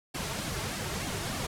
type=noise with flanger; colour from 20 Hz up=pink; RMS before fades=-34 dBFS; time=0.14-1.47 s; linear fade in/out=10 ms; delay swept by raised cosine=2 to 4.1 ms; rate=3.3 Hz; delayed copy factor=-0.7; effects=low-pass 11000 Hz 12 dB/octave